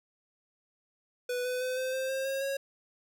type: tone with pitch steps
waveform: square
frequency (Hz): 493.9 / 501.4 / 509 / 516.7 / 524.5 / 532.4 / 540.5 / 548.6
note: B4 / B4 / C5 / C5 / C5 / C5 / C#5 / C#5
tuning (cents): 0 / +26 / -48 / -22 / +4 / +30 / -44 / -18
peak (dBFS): -31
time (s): 1.29-2.57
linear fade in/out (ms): 5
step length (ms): 160
effects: none